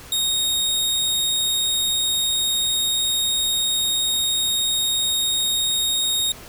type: tone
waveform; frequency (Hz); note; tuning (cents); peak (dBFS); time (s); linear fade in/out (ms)
sawtooth; 3729; A#7; 0; -16; 0.12-6.32; 2
effects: pink hiss -41 dBFS RMS until 6.48 s